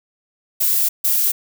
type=noise bursts at uneven times; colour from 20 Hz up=violet; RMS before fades=-17 dBFS; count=2; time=0.6-0.89 / 1.04-1.32 s; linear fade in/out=10 ms; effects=none